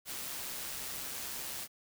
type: noise with amplitude modulation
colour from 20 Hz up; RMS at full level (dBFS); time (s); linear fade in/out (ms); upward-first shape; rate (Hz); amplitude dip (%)
white; -39; 0.05-1.68; 50; sine; 132; 35
effects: none